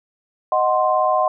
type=chord; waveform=sine; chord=C diminished; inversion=first; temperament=equal; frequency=622.3 / 740 / 1046.5 Hz; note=Eb5 / Gb5 / C6; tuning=0 / 0 / 0 cents; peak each=-19 dBFS; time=0.52-1.28 s; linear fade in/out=2 ms; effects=none